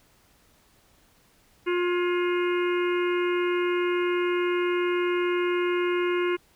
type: harmonic tone with a mistuned harmonic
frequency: 354.6 Hz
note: F4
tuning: 26 cents sharp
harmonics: 1 / 3 / 4 / 5 / 6 / 7 / 8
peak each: -23 / -33 / -36 / -39 / -35 / -39 / -40 dBFS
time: 1.66-6.37 s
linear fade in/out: 20 ms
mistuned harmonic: 5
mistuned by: -77 cents
effects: pink hiss -61 dBFS RMS until 6.55 s